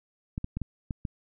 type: clicks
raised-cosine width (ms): 5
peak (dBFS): -19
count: 6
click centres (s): 0.379 / 0.444 / 0.57 / 0.617 / 0.908 / 1.052
effects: none